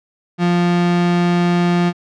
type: tone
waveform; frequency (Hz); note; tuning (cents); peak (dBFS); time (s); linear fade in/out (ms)
35% pulse; 174.9; F3; +3; -11; 0.38-1.93; 50
effects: low-pass 4000 Hz 12 dB/octave